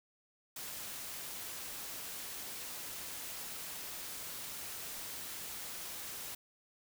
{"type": "noise", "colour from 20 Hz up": "white", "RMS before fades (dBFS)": -44, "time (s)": [0.56, 6.35], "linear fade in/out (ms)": 5, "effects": []}